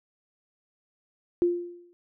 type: tone with exponential decay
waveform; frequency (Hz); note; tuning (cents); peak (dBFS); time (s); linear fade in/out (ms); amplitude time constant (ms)
sine; 349.2; F4; 0; -17; 1.42-1.93; 0; 110
effects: none